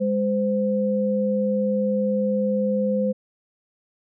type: tone pair together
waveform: sine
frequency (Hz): 204.4 / 515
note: G#3 / C5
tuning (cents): -27 / -28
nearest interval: octave + major third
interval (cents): 1599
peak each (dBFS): -22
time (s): 0-3.13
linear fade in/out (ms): 20
effects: none